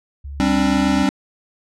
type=tone with pitch glide; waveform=sine; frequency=70.3 to 74.91 Hz; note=C#2 to D2; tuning=+25 to +35 cents; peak=-28 dBFS; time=0.24-1.04 s; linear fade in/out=10 ms; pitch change=+110 cents; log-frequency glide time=0.71-0.87 s
type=chord; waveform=square; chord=G suspended fourth; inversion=none; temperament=equal with one note detuned; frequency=196 / 265.9 / 293.7 Hz; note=G3 / C4 / D4; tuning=0 / +28 / 0 cents; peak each=-20 / -19 / -21 dBFS; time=0.4-1.09 s; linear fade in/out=0 ms
effects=low-pass 7000 Hz 12 dB/octave